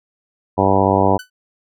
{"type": "harmonic tone", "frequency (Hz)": 97.1, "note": "G2", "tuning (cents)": -16, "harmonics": [1, 2, 3, 4, 5, 6, 7, 8, 9, 10], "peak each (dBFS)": [-21, -21, -21, -21, -21, -21, -21, -21, -21, -21], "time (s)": [0.57, 1.18], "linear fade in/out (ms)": 20}
{"type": "tone with exponential decay", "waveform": "sawtooth", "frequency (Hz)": 1500, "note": "F#6", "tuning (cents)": 23, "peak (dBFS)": -24, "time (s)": [1.19, 1.3], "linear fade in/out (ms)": 5, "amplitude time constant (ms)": 23}
{"effects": []}